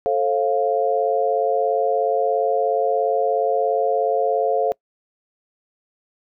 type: chord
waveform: sine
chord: F major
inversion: first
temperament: equal with one note detuned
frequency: 440 / 537 / 698.5 Hz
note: A4 / C5 / F5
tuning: 0 / +45 / 0 cents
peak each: -21 dBFS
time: 0.06-4.72 s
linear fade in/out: 0 ms
effects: noise-tail reverb RT60 0.1 s tail -25 dB re dry